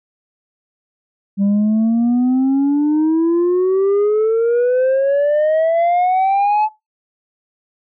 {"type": "exponential sweep", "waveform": "sine", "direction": "up", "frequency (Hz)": [196, 868], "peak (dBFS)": -9, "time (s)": [1.37, 6.69], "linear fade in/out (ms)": 50, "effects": ["noise-tail reverb RT60 0.2 s tail -20 dB re dry", "tanh soft clip ceiling -11 dBFS"]}